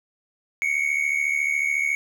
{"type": "tone pair together", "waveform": "triangle", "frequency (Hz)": [2180, 2254], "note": ["C#7", "C#7"], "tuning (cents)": [-29, 28], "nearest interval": "minor second", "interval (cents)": 57, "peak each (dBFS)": -22, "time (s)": [0.62, 1.95], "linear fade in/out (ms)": 0, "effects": []}